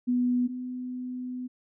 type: tone pair in turn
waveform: sine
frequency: 246.9 / 251.2 Hz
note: B3 / B3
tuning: 0 / +30 cents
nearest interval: unison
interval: 30 cents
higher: second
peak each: -22 / -32 dBFS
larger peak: first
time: 0.07-0.48 / 0.48-1.48 s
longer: second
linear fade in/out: 20 ms
effects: none